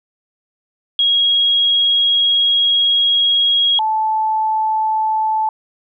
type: tone pair in turn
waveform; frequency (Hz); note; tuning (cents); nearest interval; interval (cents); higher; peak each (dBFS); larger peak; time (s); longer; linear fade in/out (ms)
sine; 3294 / 872.5; G#7 / A5; -15 / -15; octave + major seventh; 2300; first; -11 / -14; first; 0.99-3.79 / 3.79-5.49; first; 2
effects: none

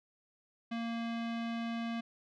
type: tone with low-pass filter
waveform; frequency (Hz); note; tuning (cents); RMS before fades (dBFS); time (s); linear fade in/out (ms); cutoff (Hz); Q
square; 231.2; A#3; -14; -37; 0.71-2.01; 10; 3200; 1.4
effects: none

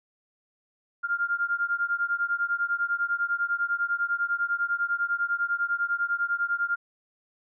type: beating tone pair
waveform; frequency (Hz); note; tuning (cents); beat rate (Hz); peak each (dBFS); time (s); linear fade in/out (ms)
sine; 1396.9 / 1406.9; F6 / F6; 0 / +12; 10; -27 / -28; 1.03-6.76; 20
effects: none

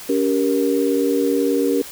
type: chord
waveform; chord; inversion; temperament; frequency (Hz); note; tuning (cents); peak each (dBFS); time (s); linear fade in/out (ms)
sine; G diminished; second; just; 282.2 / 392 / 470.4; Db4 / G4 / Bb4; +31 / 0 / +16; -19 / -21 / -20; 0.09-1.82; 5
effects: white hiss -36 dBFS RMS until 1.91 s

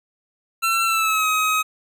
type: tone with pitch glide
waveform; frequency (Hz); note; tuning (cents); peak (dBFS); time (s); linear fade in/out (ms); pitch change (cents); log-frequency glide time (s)
25% pulse; 1349 to 1266; E6 to D#6; +40 to +30; -14; 0.62-1.63; 20; -110; 0.85-1.27
effects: none

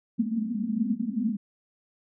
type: band-pass noise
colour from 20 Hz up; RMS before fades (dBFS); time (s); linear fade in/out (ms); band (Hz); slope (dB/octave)
pink; -28; 0.18-1.37; 10; 210 to 240; 96
effects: none

